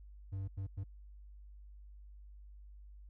triangle tone bursts at uneven times, 96.9 Hz, G2, 20 cents flat, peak -35 dBFS, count 3, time 0.32-0.48 / 0.57-0.67 / 0.77-0.84 s, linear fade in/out 10 ms, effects added 50 Hz sine -51 dBFS peak until 3.09 s

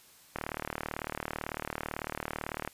click train, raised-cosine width 0.5 ms, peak -18 dBFS, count 89, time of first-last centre 0.36-2.676 s, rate 38 Hz, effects white hiss -58 dBFS RMS until 2.73 s + resampled to 32000 Hz

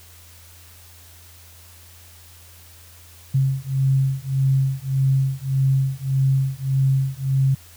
sine beating tone pair, 133.6 / 135.3 Hz, C3 / C#3, +36 / -42 cents, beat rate 1.7 Hz, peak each -20 dBFS, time 3.34-7.55 s, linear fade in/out 10 ms, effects added 85 Hz sine -47 dBFS peak until 7.76 s + white hiss -48 dBFS RMS until 7.76 s

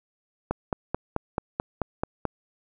click train, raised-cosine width 1 ms, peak -11 dBFS, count 9, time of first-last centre 0.51-2.253 s, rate 4.59 Hz, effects none

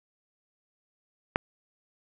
click, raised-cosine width 0.5 ms, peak -8 dBFS, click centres 1.359 s, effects none

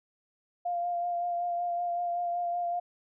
sine tone with vibrato, 698.5 Hz, F5, in tune, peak -28 dBFS, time 0.65-2.8 s, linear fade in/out 10 ms, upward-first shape sine, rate 5.3 Hz, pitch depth 19 cents each way, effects none

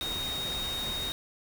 sine tone in noise, 3729 Hz, A#7, in tune, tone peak -32 dBFS, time 0.01-1.12 s, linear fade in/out 0 ms, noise pink, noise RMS -38 dBFS, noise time 0.01-1.12 s, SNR +3 dB, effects none

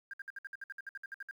sine tone bursts, 1600 Hz, G6, 35 cents sharp, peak -39 dBFS, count 15, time 0.11-1.311 s, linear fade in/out 2 ms, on 25 ms, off 59 ms, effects tanh soft clip ceiling -35 dBFS + 11-bit

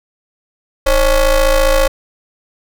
45% pulse ring-modulated tone, 283.4 Hz, C#4, 38 cents sharp, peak -6 dBFS, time 0.86-1.88 s, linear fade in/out 10 ms, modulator 256 Hz, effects none

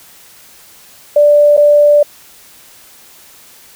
sine tone with dropouts, 587.3 Hz, D5, in tune, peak -4 dBFS, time 1.16-2.03 s, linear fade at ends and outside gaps 5 ms, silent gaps 1.568-1.575 s, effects white hiss -41 dBFS RMS until 3.75 s

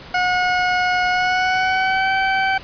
20% pulse tone with pitch glide, 726 to 769.2 Hz, F#5 to G5, -33 to -33 cents, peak -11 dBFS, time 0.14-2.58 s, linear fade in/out 5 ms, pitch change +100 cents, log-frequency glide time 1.1-2.11 s, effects pink hiss -38 dBFS RMS until 2.63 s + resampled to 11025 Hz

